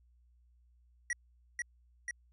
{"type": "tone with echo", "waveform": "square", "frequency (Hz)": 1922, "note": "B6", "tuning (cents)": -48, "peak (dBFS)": -32, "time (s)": [1.1, 1.13], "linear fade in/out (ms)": 2, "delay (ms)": 490, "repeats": 2, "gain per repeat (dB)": -2, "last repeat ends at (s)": 2.11, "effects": ["added 60 Hz sine -63 dBFS peak until 2.32 s", "resampled to 24000 Hz"]}